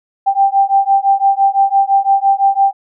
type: beating tone pair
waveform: sine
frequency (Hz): 784 / 789.9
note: G5 / G5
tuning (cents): 0 / +13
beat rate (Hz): 5.9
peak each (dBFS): -12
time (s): 0.26-2.73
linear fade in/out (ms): 20
effects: none